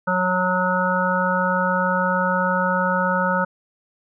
harmonic tone, 183.1 Hz, F#3, 18 cents flat, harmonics 1 / 3 / 5 / 7 / 8, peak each -24 / -24 / -24 / -24 / -24 dBFS, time 0.07-3.45 s, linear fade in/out 10 ms, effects none

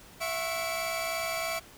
sawtooth tone cluster, 662 / 725 / 1093 / 2310 Hz, E5 / F#5 / C#6 / D7, +7 / -35 / -25 / -29 cents, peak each -29 / -37 / -36 / -32 dBFS, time 0.2-1.6 s, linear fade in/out 20 ms, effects pink hiss -52 dBFS RMS until 1.77 s

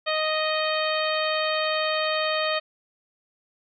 harmonic tone, 622.3 Hz, D#5, in tune, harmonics 1 / 2 / 3 / 4 / 5 / 6 / 7, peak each -26 / -29 / -31 / -32 / -33 / -34 / -34 dBFS, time 0.06-2.6 s, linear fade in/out 20 ms, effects none

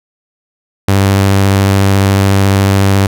sawtooth tone with vibrato, 98 Hz, G2, in tune, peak -3 dBFS, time 0.88-3.07 s, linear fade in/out 5 ms, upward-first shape triangle, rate 14 Hz, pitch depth 17 cents each way, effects none

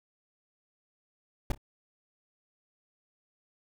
brown noise with echo, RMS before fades -24 dBFS, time 1.5-1.52 s, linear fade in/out 5 ms, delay 29 ms, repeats 2, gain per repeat -15 dB, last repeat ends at 1.578 s, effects none

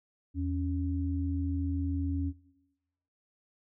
sine tone pair together, 83.23 / 277.2 Hz, E2 / C#4, +17 / 0 cents, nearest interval octave + major sixth, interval 2083 cents, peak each -31 / -33 dBFS, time 0.34-2.33 s, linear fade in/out 50 ms, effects noise-tail reverb RT60 0.9 s tail -18 dB re dry

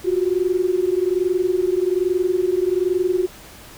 sine tone pair together, 355.8 / 377 Hz, F4 / F#4, +32 / +32 cents, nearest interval minor second, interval 100 cents, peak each -19 / -20 dBFS, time 0.04-3.27 s, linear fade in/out 20 ms, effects pink hiss -42 dBFS RMS until 3.77 s

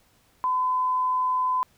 sine tone, 1014 Hz, B5, 45 cents sharp, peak -21 dBFS, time 0.44-1.63 s, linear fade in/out 0 ms, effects pink hiss -62 dBFS RMS until 1.77 s

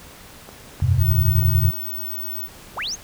click train, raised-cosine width 1 ms, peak -24 dBFS, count 5, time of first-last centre 0.49-1.736 s, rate 3.21 Hz
sine chord, F suspended second, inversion none, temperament equal with one note detuned, 87.31 / 98 / 127.9 Hz, F2 / G2 / C3, 0 / 0 / -39 cents, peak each -19 dBFS, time 0.82-1.71 s, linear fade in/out 5 ms
sine tone, 15804 Hz, B9, in tune, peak -26 dBFS, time 0.98-2.49 s, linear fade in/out 50 ms
sine linear sweep, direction up, 277.2 to 6810 Hz, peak -24 dBFS, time 2.76-2.96 s, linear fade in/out 20 ms
effects pink hiss -43 dBFS RMS until 3.03 s

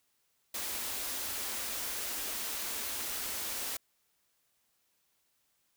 white band-stop noise, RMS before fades -37 dBFS, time 0.54-3.77 s, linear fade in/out 5 ms, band 100 to 200 Hz, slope 96 dB/octave, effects white hiss -75 dBFS RMS until 5.76 s

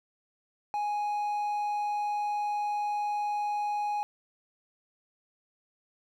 triangle tone, 830.6 Hz, G#5, in tune, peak -26 dBFS, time 0.74-4.03 s, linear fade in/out 0 ms, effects none

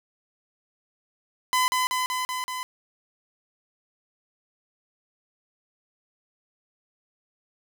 sawtooth tone with echo, 1012 Hz, B5, 42 cents sharp, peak -16 dBFS, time 1.53-1.68 s, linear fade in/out 0 ms, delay 190 ms, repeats 5, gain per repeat -2 dB, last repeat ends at 2.63 s, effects none

